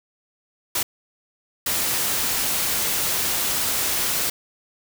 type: noise bursts at uneven times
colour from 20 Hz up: white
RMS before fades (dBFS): -23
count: 2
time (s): 0.75-0.83 / 1.66-4.3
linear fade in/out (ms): 5
effects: none